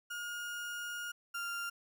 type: tone pair in turn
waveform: 35% pulse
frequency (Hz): 1428 / 1393.8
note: F6 / F6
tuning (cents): +38 / -4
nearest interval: unison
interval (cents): 42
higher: first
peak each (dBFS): -37 / -35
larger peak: second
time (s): 0.1-1.12 / 1.34-1.7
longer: first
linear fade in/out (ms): 10
effects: none